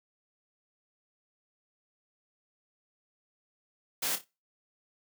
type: noise with echo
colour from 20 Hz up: white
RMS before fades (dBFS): -31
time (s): 4.02-4.16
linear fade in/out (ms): 10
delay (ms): 29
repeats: 3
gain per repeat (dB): -10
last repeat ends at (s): 4.247
effects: noise-tail reverb RT60 0.3 s tail -25 dB re dry + high-pass 150 Hz 12 dB/octave